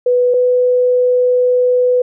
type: tone pair in turn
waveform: sine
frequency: 493.9 / 497.6 Hz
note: B4 / B4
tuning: 0 / +13 cents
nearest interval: unison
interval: 13 cents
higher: second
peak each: -9 dBFS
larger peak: neither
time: 0.06-0.34 / 0.34-2.02 s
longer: second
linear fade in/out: 5 ms
effects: none